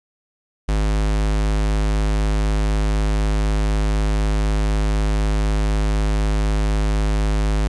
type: tone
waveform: square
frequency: 52 Hz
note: G#1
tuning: 3 cents sharp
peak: -17 dBFS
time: 0.68-7.68 s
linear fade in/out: 10 ms
effects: resampled to 22050 Hz + 9-bit